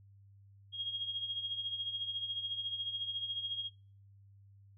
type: tone with tremolo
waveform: sine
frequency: 3266 Hz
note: G#7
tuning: 30 cents flat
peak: -33 dBFS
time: 0.72-3.7 s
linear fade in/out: 50 ms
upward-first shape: triangle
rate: 14 Hz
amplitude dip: 75%
effects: noise-tail reverb RT60 0.4 s tail -22 dB re dry + added 99 Hz sine -57 dBFS peak until 4.77 s